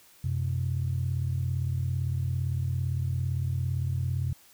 sine tone pair together, 91 / 128.69 Hz, F#2 / C3, -28 / -28 cents, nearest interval tritone, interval 600 cents, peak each -28 dBFS, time 0.24-4.33 s, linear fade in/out 5 ms, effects tanh soft clip ceiling -19 dBFS + white hiss -57 dBFS RMS until 4.53 s

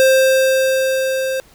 square tone with level ramp, 527 Hz, C5, 12 cents sharp, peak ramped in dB -9 to -19 dBFS, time 0-1.4 s, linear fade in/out 0 ms, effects pink hiss -49 dBFS RMS until 1.54 s

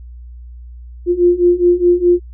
sine beating tone pair, 349.2 / 354 Hz, F4 / F4, 0 / +23 cents, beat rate 4.8 Hz, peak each -13 / -11 dBFS, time 1.06-2.2 s, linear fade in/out 50 ms, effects added 60 Hz sine -31 dBFS peak until 2.33 s

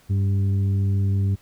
harmonic tone with a mistuned harmonic, 98.4 Hz, G2, 7 cents sharp, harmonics 1 / 2 / 3 / 4, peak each -18 / -30 / -39 / -41 dBFS, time 0.09-1.36 s, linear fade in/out 20 ms, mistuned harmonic 3, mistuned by -50 cents, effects pink hiss -56 dBFS RMS until 1.41 s

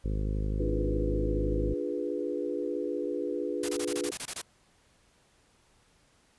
harmonic tone, 51.91 Hz, G#1, in tune, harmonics 1 / 2 / 3 / 4 / 5 / 6 / 7 / 8 / 9 / 10, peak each -29 / -35 / -39 / -41 / -43 / -45 / -46 / -47 / -48 / -49 dBFS, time 0.04-1.74 s, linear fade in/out 10 ms
sine chord, D diminished seventh, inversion none, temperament equal, 293.7 / 349.2 / 415.3 / 493.9 Hz, D4 / F4 / Ab4 / Cb5, 0 / 0 / 0 / 0 cents, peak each -35 dBFS, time 0.59-4.11 s, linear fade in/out 10 ms
white noise bursts, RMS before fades -35 dBFS, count 10, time 3.63-4.417 s, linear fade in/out 5 ms, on 58 ms, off 23 ms
effects pink hiss -65 dBFS RMS until 6.38 s + resampled to 24000 Hz

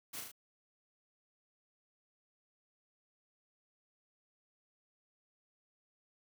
white noise with echo, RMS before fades -44 dBFS, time 0.13-0.21 s, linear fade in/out 10 ms, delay 36 ms, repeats 3, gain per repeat -3 dB, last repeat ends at 0.318 s, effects none

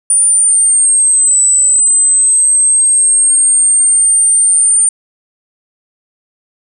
sine linear two-way sweep, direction down then up, 9397 to 7970 to 9020 Hz, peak -6 dBFS, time 0.1-4.89 s, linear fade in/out 2 ms, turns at 1.4 s, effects none

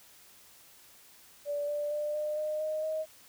sine tone with pitch steps, 580 / 587.8 / 595.6 / 603.6 / 611.7 / 619.8 / 628.1 Hz, D5 / D5 / D5 / D5 / D#5 / D#5 / D#5, -22 / +1 / +24 / +47 / -30 / -7 / +16 cents, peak -30 dBFS, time 1.45-3.06 s, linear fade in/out 50 ms, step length 230 ms, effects white hiss -57 dBFS RMS until 3.28 s

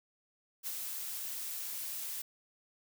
blue noise with ADSR envelope, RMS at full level -37 dBFS, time 0.63-2.22 s, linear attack 42 ms, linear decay 39 ms, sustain -3 dB, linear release 5 ms, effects none

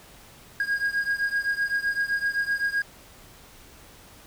triangle beating tone pair, 1630 / 1637.8 Hz, G#6 / G#6, -33 / -25 cents, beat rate 7.8 Hz, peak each -24 / -26 dBFS, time 0.6-2.82 s, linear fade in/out 2 ms, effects pink hiss -50 dBFS RMS until 4.26 s

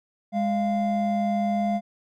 triangle tone pair together, 206 / 693 Hz, G#3 / F5, -14 / -14 cents, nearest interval octave + major sixth, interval 2100 cents, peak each -22 / -23 dBFS, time 0.32-1.81 s, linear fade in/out 50 ms, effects none

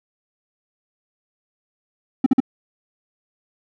triangle tone bursts, 261.6 Hz, C4, in tune, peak -8 dBFS, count 3, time 2.24-2.403 s, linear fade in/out 5 ms, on 23 ms, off 47 ms, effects none

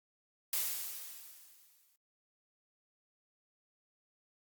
blue noise with exponential decay, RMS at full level -32 dBFS, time 0.53-1.96 s, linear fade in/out 2 ms, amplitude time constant 310 ms, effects noise-tail reverb RT60 0.1 s tail -19 dB re dry + Opus 48 kbps

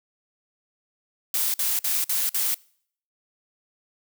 blue noise bursts, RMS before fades -24 dBFS, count 5, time 1.34-2.544 s, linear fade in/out 2 ms, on 200 ms, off 51 ms, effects noise-tail reverb RT60 0.6 s tail -25 dB re dry

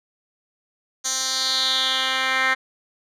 10% pulse tone with band-pass filter sweep, 262.1 Hz, C4, 3 cents sharp, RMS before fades -22 dBFS, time 1.04-2.55 s, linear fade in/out 20 ms, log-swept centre 6200 to 2000 Hz, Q 3.6, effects none

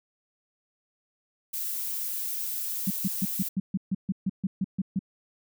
violet noise, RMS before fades -32 dBFS, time 1.53-3.49 s, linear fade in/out 10 ms
sine tone bursts, 190.7 Hz, G3, 47 cents flat, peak -23 dBFS, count 13, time 2.87-4.992 s, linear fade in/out 5 ms, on 34 ms, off 140 ms
effects none

